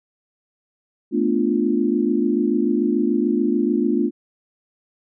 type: chord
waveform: sine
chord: B half-diminished seventh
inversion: third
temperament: equal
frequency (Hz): 220 / 246.9 / 293.7 / 349.2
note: A3 / B3 / D4 / F4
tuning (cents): 0 / 0 / 0 / 0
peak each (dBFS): -22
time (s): 1.11-4.11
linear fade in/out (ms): 50
effects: none